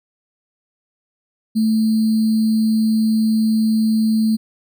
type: tone with sample-and-hold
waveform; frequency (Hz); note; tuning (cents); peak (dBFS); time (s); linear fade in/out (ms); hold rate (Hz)
sine; 220; A3; 0; -13; 1.55-4.37; 20; 4410
effects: none